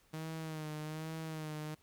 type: tone with vibrato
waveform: sawtooth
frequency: 156.6 Hz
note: D#3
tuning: 11 cents sharp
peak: -36 dBFS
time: 0.13-1.75 s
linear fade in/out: 10 ms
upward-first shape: sine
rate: 1.2 Hz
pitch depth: 45 cents each way
effects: pink hiss -69 dBFS RMS until 1.82 s